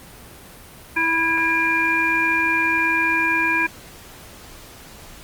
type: harmonic tone with a mistuned harmonic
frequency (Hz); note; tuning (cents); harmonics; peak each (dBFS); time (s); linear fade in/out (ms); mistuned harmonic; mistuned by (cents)
327.6; E4; -11; 1 / 3 / 5 / 7; -27 / -24 / -21 / -20; 0.96-3.67; 10; 7; +74
effects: pink hiss -42 dBFS RMS until 5.23 s + Opus 32 kbps